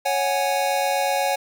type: chord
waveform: square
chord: C# suspended fourth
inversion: none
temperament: equal with one note detuned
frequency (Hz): 554.4 / 740 / 828.2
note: C#5 / F#5 / G#5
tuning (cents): 0 / 0 / -5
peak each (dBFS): -25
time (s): 0.05-1.36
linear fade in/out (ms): 10
effects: 8-bit